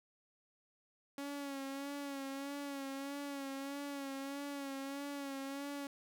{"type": "tone with vibrato", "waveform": "sawtooth", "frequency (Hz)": 278.1, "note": "C#4", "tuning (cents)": 6, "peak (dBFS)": -37, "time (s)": [1.18, 5.87], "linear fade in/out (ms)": 2, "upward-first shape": "sine", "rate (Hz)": 1.6, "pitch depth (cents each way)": 43, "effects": []}